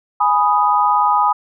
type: chord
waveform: sine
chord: G# minor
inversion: none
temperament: equal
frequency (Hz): 830.6 / 987.8 / 1244.5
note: G#5 / B5 / D#6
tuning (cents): 0 / 0 / 0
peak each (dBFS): -16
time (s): 0.2-1.33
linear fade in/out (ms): 10
effects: none